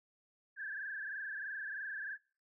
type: tone with frequency modulation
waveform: sine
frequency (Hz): 1648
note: G#6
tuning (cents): -14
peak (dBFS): -39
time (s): 0.56-2.18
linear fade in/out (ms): 50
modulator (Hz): 23.1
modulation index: 4
effects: noise-tail reverb RT60 0.4 s tail -23 dB re dry